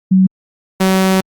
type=tone pair in turn; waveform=sine / sawtooth; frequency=188.3 / 189.35 Hz; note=F#3 / F#3; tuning=+31 / +40 cents; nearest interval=unison; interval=9 cents; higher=second; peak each=-6 dBFS; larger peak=neither; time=0.11-0.27 / 0.8-1.21 s; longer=second; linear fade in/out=10 ms; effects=Opus 32 kbps